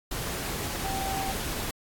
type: tone in noise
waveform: sine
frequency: 775 Hz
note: G5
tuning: 20 cents flat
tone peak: -32 dBFS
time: 0.84-1.32 s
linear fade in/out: 5 ms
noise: pink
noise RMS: -33 dBFS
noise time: 0.11-1.71 s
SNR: -2 dB
effects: AAC 64 kbps